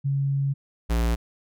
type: tone pair in turn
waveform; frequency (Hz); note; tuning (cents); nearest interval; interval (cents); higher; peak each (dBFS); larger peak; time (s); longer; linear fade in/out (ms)
sine / square; 138.59 / 57.7; C#3 / A#1; 0 / -17; octave + minor third; 1517; first; -21; neither; 0.04-0.54 / 0.89-1.16; first; 20
effects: none